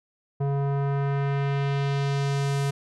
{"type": "tone with low-pass filter sweep", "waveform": "square", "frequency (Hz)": 139.8, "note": "C#3", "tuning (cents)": 15, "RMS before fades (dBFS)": -25, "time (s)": [0.4, 2.71], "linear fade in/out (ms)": 10, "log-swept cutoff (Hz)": [740, 10000], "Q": 1, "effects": []}